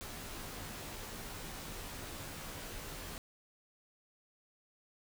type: noise with comb filter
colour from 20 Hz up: pink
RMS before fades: -45 dBFS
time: 0.01-3.18 s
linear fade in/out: 0 ms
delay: 16 ms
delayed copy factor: -0.7
effects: none